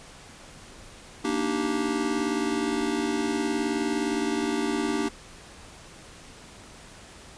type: chord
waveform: square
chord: Eb major seventh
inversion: second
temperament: just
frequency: 233.3 / 291.7 / 311.1 / 388.9 Hz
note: Bb3 / D4 / Eb4 / G4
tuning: +2 / -12 / 0 / -14 cents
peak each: -32 / -30 / -32 / -31 dBFS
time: 1.24-5.09 s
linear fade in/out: 10 ms
effects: pink hiss -47 dBFS RMS until 7.37 s + resampled to 22050 Hz